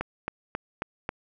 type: click train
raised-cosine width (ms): 0.5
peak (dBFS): -14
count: 5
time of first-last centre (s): 0.01-1.091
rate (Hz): 3.7
effects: none